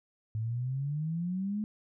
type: exponential sweep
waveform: sine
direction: up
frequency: 107.4 to 216 Hz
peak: -30 dBFS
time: 0.35-1.64 s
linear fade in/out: 0 ms
effects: none